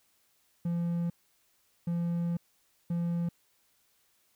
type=tone bursts at uneven times; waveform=triangle; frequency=171.1 Hz; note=F3; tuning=35 cents flat; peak=-26 dBFS; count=3; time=0.65-1.1 / 1.87-2.37 / 2.9-3.29 s; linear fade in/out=5 ms; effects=white hiss -70 dBFS RMS until 4.35 s